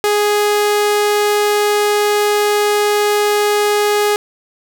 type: tone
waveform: sawtooth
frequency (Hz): 415.3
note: G#4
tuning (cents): 0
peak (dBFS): -8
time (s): 0.04-4.16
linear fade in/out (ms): 0
effects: none